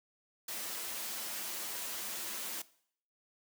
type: noise with comb filter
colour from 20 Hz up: white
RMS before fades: -40 dBFS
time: 0.48-2.62 s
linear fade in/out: 5 ms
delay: 9.1 ms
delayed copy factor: +0.6
effects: noise-tail reverb RT60 0.6 s tail -19 dB re dry + high-pass 200 Hz 12 dB/octave